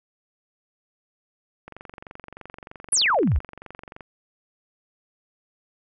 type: click train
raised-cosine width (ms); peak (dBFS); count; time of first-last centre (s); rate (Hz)
0.5; -24; 55; 1.68-4.008; 23.2
type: exponential sweep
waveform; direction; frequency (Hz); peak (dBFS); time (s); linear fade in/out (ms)
sine; down; 11260 to 51.91; -17; 2.92-3.39; 5
effects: none